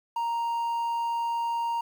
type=tone with quantisation; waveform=triangle; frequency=932.3 Hz; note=A#5; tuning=in tune; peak=-24 dBFS; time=0.16-1.81 s; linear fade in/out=5 ms; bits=9; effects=none